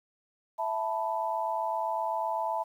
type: chord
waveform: sine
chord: E suspended fourth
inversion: none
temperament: equal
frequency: 659.3 / 880 / 987.8 Hz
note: E5 / A5 / B5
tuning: 0 / 0 / 0 cents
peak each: -33 / -31 / -34 dBFS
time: 0.58-2.64 s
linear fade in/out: 20 ms
effects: 10-bit